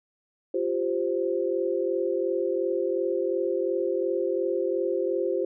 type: chord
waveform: sine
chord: F suspended second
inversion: none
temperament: equal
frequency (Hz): 349.2 / 392 / 523.3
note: F4 / G4 / C5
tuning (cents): 0 / 0 / 0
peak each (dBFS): -28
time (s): 0.54-5.45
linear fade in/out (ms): 5
effects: none